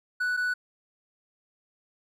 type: tone pair in turn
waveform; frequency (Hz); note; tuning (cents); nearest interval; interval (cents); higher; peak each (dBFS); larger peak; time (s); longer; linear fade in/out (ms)
triangle; 1482 / 1482; F#6 / F#6; +2 / +2; unison; 0; neither; -23; neither; 0.2-0.37 / 0.37-0.54; neither; 10
effects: none